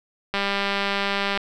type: click train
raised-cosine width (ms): 0.3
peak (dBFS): -8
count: 207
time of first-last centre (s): 0.34-1.375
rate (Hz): 199
effects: none